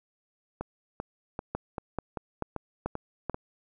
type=two click trains; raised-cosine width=1 ms; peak=-19 / -16 dBFS; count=8 / 5; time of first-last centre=0.61-3.344 / 1.55-3.297 s; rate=2.56 / 2.29 Hz; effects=none